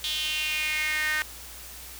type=tone with high-pass filter sweep; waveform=sawtooth; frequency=307.3 Hz; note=D#4; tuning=21 cents flat; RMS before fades=-28 dBFS; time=0.04-1.22 s; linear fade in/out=0 ms; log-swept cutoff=3400 to 1700 Hz; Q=5.4; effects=added 60 Hz sine -48 dBFS peak until 1.99 s + white hiss -43 dBFS RMS until 1.99 s